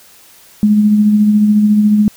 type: tone with tremolo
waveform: sine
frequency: 210 Hz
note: G#3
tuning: 19 cents sharp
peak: -5 dBFS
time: 0.63-2.08 s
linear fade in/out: 0 ms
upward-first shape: sine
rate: 14 Hz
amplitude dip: 35%
effects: white hiss -43 dBFS RMS until 2.16 s